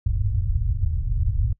white low-pass noise, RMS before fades -22 dBFS, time 0.06-1.53 s, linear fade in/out 5 ms, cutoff 110 Hz, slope 48 dB/octave, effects noise-tail reverb RT60 0.1 s tail -25 dB re dry

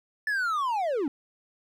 triangle linear sweep, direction down, 1760 to 256.9 Hz, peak -23 dBFS, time 0.27-1.08 s, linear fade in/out 2 ms, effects none

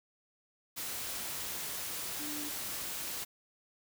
sine tone in noise, 297 Hz, D4, 20 cents sharp, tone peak -42 dBFS, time 2.19-2.5 s, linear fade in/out 20 ms, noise white, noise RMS -39 dBFS, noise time 0.76-3.25 s, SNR -6 dB, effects none

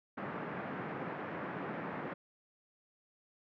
pink band-pass noise, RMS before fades -41 dBFS, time 0.17-2.14 s, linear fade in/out 10 ms, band 150 to 1900 Hz, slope 24 dB/octave, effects none

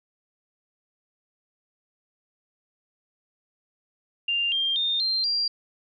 sine tone with pitch steps, 2794 / 3191 / 3644 / 4162 / 4754 Hz, F7 / G7 / A#7 / C8 / D8, 0 / +30 / -40 / -10 / +20 cents, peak -22 dBFS, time 4.28-5.48 s, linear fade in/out 5 ms, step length 240 ms, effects none

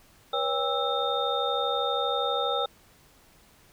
sine tone cluster, 485.5 / 558 / 801 / 1316 / 3651 Hz, B4 / C#5 / G5 / E6 / A#7, -30 / +11 / +37 / -3 / -37 cents, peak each -31 dBFS, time 0.33-2.66 s, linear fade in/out 5 ms, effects pink hiss -58 dBFS RMS until 3.72 s

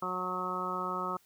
harmonic tone, 182.8 Hz, F#3, 21 cents flat, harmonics 1 / 2 / 3 / 4 / 5 / 6 / 7, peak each -42 / -41 / -43 / -44 / -41 / -38 / -35 dBFS, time 0.02-1.17 s, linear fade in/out 5 ms, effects white hiss -66 dBFS RMS until 1.25 s

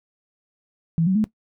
sine tone with pitch steps, 164.81 / 188.23 / 215 Hz, E3 / F#3 / A3, 0 / +30 / -40 cents, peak -16 dBFS, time 0.98-1.241 s, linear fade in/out 0 ms, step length 87 ms, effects noise-tail reverb RT60 0.1 s tail -17 dB re dry

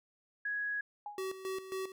sine tone, 1667 Hz, G#6, 6 cents sharp, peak -33 dBFS, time 0.45-0.81 s, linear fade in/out 5 ms
sine tone with exponential decay, 828 Hz, G#5, 5 cents flat, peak -37 dBFS, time 1.06-1.35 s, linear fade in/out 2 ms, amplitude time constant 61 ms
square tone with tremolo, 380 Hz, F#4, 46 cents sharp, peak -36 dBFS, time 1.18-1.92 s, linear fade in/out 2 ms, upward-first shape square, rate 3.7 Hz, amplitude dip 70%
effects none

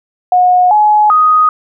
sine tone with pitch steps, 725 / 845 / 1248 Hz, F#5 / G#5 / D#6, -35 / +30 / +5 cents, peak -5 dBFS, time 0.32-1.49 s, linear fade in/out 2 ms, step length 390 ms, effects none

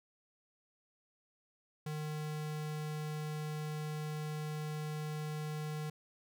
square tone, 152.6 Hz, D#3, 33 cents flat, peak -38 dBFS, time 1.86-5.9 s, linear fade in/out 5 ms, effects none

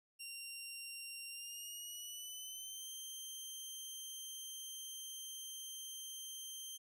15% pulse tone with pitch glide, 2767 to 3142 Hz, F7 to G7, -17 to +3 cents, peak -39 dBFS, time 0.19-6.78 s, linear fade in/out 20 ms, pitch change +220 cents, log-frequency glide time 1.29-2.89 s, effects none

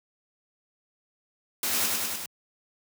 white noise with echo, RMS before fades -28 dBFS, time 1.63-1.86 s, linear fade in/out 2 ms, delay 100 ms, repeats 4, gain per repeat -2 dB, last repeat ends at 2.26 s, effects high-pass 100 Hz 12 dB/octave

